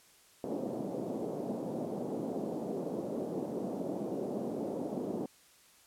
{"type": "band-pass noise", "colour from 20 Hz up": "pink", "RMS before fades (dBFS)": -37, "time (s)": [0.44, 5.26], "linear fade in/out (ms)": 2, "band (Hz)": [190, 620], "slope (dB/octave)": 24, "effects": ["white hiss -62 dBFS RMS until 5.86 s", "low-pass 12000 Hz 12 dB/octave"]}